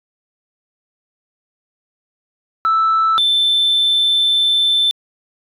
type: tone pair in turn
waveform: sine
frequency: 1318 / 3538 Hz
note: E6 / A7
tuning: -1 / +9 cents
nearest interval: octave + perfect fourth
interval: 1710 cents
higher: second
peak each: -10 dBFS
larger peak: neither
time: 2.65-3.18 / 3.18-4.91 s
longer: second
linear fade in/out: 0 ms
effects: tanh soft clip ceiling -9 dBFS